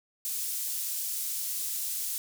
pink high-pass noise, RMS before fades -33 dBFS, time 0.25-2.18 s, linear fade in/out 0 ms, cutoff 8200 Hz, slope 12 dB/octave, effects none

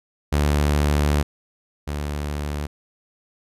sawtooth tone pair in turn, 73.42 / 73.42 Hz, D2 / D2, 0 / 0 cents, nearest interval unison, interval 0 cents, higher neither, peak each -13 / -21 dBFS, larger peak first, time 0.32-1.23 / 1.87-2.67 s, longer first, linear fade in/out 10 ms, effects resampled to 32000 Hz

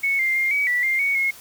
sine tone with pitch steps, 2209 / 2098 / 2116 / 2269 / 1961 / 2106 / 2229 / 2166 Hz, C#7 / C7 / C7 / C#7 / B6 / C7 / C#7 / C#7, -7 / +4 / +19 / +40 / -13 / +11 / +9 / -41 cents, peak -18 dBFS, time 0.03-1.31 s, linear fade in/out 10 ms, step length 160 ms, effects white hiss -44 dBFS RMS until 1.4 s

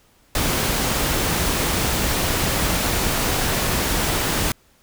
pink noise, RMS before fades -21 dBFS, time 0.35-4.52 s, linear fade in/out 2 ms, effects pink hiss -57 dBFS RMS until 4.82 s

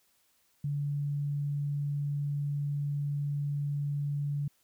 sine tone, 144 Hz, D3, 34 cents flat, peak -29 dBFS, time 0.64-4.48 s, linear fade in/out 5 ms, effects white hiss -70 dBFS RMS until 4.63 s

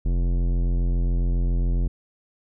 sine tone with tanh clipping, 43.65 Hz, F1, in tune, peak -21 dBFS, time 0.05-1.88 s, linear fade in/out 10 ms, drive 16 dB, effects none

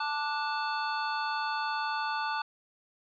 square chord, D major, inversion second, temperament just, 881 / 1174.7 / 1468.3 Hz, A5 / D6 / F#6, +2 / 0 / -14 cents, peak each -33 / -37 / -36 dBFS, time 0-2.42 s, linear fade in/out 5 ms, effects resampled to 11025 Hz

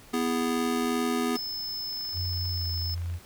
square chord, E major, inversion second, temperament just, 247.2 / 329.6 / 412 Hz, B3 / E4 / G#4, +2 / 0 / -14 cents, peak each -28 / -34 / -32 dBFS, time 0.13-1.37 s, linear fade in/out 10 ms
square tone, 5240 Hz, E8, 11 cents flat, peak -32 dBFS, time 1.35-2.95 s, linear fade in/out 10 ms
click train, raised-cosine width 0.3 ms, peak -35 dBFS, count 31, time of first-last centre 1.93-3.14 s, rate 24.8 Hz
sine tone with pitch glide, 89.6 to 86.2 Hz, F2 to F2, +45 to -22 cents, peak -29 dBFS, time 2.13-3.2 s, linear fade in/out 50 ms, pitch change -67 cents, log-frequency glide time 2.5-2.69 s
effects pink hiss -52 dBFS RMS until 3.25 s

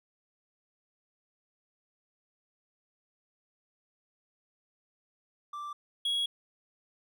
triangle tone pair in turn, 1174.7 / 3323 Hz, D6 / G#7, 0 / 0 cents, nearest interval octave + tritone, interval 1800 cents, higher second, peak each -35 / -26 dBFS, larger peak second, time 5.53-5.73 / 6.05-6.26 s, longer second, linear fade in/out 5 ms, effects none

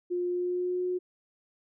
sine tone with pitch glide, 355.1 to 362.4 Hz, F4 to F#4, +29 to -36 cents, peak -27 dBFS, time 0.1-0.99 s, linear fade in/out 20 ms, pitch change +35 cents, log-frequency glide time 0.28-0.84 s, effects none

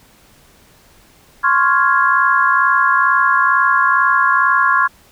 sine chord, Db major seventh, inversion third, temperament equal, 1046.5 / 1108.7 / 1396.9 / 1661.2 Hz, C6 / Db6 / F6 / Ab6, 0 / 0 / 0 / 0 cents, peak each -16 dBFS, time 1.43-4.88 s, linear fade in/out 20 ms, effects pink hiss -49 dBFS RMS until 5.11 s

